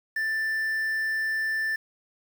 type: tone with quantisation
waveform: triangle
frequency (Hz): 1770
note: A6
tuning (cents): +10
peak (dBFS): -23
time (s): 0.16-1.76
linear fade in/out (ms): 5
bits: 8
effects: none